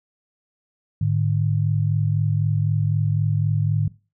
sine tone pair together, 106.07 / 150 Hz, G#2 / D3, +37 / +37 cents, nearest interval tritone, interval 600 cents, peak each -20 / -21 dBFS, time 1.01-3.88 s, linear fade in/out 5 ms, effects noise-tail reverb RT60 0.3 s tail -19 dB re dry

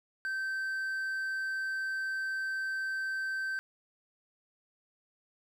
triangle tone, 1552 Hz, G6, 18 cents flat, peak -30 dBFS, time 0.25-3.59 s, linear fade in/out 0 ms, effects none

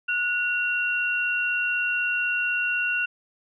sine tone pair together, 1459.9 / 2748 Hz, F#6 / F7, -24 / -29 cents, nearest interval major seventh, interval 1095 cents, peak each -25 dBFS, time 0.08-3.06 s, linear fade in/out 10 ms, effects none

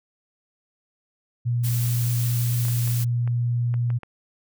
sine tone, 120 Hz, B2, 49 cents flat, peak -20 dBFS, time 1.45-3.99 s, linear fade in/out 20 ms
blue noise, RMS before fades -32 dBFS, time 1.63-3.05 s, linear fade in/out 20 ms
clicks, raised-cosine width 0.5 ms, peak -25 dBFS, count 7, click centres 2.652 / 2.684 / 2.876 / 3.276 / 3.741 / 3.903 / 4.033 s
effects none

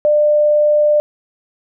sine tone, 597 Hz, D5, 28 cents sharp, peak -9 dBFS, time 0.05-1 s, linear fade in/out 0 ms, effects none

